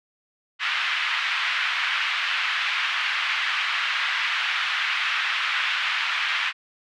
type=band-pass noise; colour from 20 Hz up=white; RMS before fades=-25 dBFS; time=0.59-6.53 s; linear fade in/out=50 ms; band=1200 to 3000 Hz; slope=24 dB/octave; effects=none